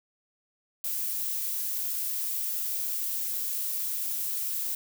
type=noise; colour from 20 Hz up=violet; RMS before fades=-31 dBFS; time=0.84-4.75 s; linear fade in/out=2 ms; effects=none